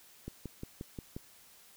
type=click train; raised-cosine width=3 ms; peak=-27 dBFS; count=6; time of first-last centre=0.28-1.165 s; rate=5.65 Hz; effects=white hiss -59 dBFS RMS until 1.76 s